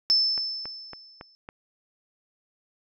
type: click train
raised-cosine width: 0.5 ms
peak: -24 dBFS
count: 6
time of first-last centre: 0.1-1.489 s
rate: 3.6 Hz
type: tone with exponential decay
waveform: sine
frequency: 5274 Hz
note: E8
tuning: in tune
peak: -16 dBFS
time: 0.1-1.35 s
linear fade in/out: 0 ms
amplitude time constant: 270 ms
effects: none